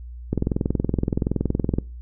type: click train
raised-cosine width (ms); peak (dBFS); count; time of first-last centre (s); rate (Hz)
3; -8; 32; 0.33-1.785; 21.3
effects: noise-tail reverb RT60 0.3 s tail -22 dB re dry + added 60 Hz sine -34 dBFS peak until 2.01 s